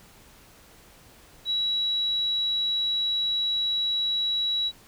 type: tone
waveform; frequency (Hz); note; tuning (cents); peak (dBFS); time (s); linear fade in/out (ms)
sine; 3900; B7; -23; -23; 1.45-4.72; 50
effects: pink hiss -53 dBFS RMS until 4.87 s